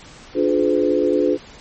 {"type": "chord", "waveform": "sine", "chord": "D diminished seventh", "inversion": "none", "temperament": "just", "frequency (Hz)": [293.7, 352.4, 422.9, 507.5], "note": ["D4", "F4", "Ab4", "Cb5"], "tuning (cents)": [0, 16, 31, 47], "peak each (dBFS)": -20, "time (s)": [0.34, 1.38], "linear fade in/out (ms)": 50, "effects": ["pink hiss -42 dBFS RMS until 1.6 s", "MP3 32 kbps"]}